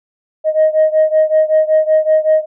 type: beating tone pair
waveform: sine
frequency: 623 / 628.3 Hz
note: D#5 / D#5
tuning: +2 / +17 cents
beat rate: 5.3 Hz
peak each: -10 / -12 dBFS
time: 0.44-2.46 s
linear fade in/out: 50 ms
effects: tanh soft clip ceiling -4 dBFS